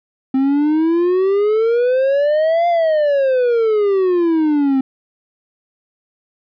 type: exponential two-way sweep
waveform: triangle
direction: up then down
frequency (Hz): 261.6 to 698.5 to 261.6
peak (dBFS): -10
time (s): 0.34-4.81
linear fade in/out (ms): 5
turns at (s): 2.68
effects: resampled to 11025 Hz